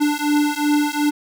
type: beating tone pair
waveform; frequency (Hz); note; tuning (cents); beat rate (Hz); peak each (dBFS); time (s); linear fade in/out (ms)
square; 293.7 / 296.4; D4 / D4; 0 / +16; 2.7; -20; 0-1.11; 20
effects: none